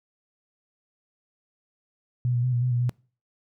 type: tone with pitch steps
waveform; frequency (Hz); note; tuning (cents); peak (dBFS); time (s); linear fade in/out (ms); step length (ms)
sine; 123.5 / 120.9 / 126.5 / 120.7 / 125.8 / 121 / 123.1; B2 / B2 / B2 / B2 / B2 / B2 / B2; 0 / -36 / +42 / -39 / +32 / -35 / -5; -21; 2.25-2.894; 0; 92
effects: noise-tail reverb RT60 0.4 s tail -25 dB re dry